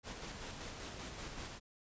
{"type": "noise with tremolo", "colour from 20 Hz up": "pink", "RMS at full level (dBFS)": -45, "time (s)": [0.03, 1.6], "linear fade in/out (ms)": 50, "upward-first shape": "square", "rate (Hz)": 5.2, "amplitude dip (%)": 30, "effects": ["resampled to 16000 Hz"]}